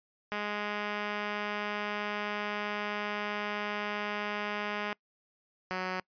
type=tone pair in turn; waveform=5% pulse; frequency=207.7 / 185.04 Hz; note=G#3 / F#3; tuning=0 / 0 cents; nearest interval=major second; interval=200 cents; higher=first; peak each=-21 dBFS; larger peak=neither; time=0.32-4.93 / 5.71-6 s; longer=first; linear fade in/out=0 ms; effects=noise-tail reverb RT60 0.1 s tail -25 dB re dry + resampled to 11025 Hz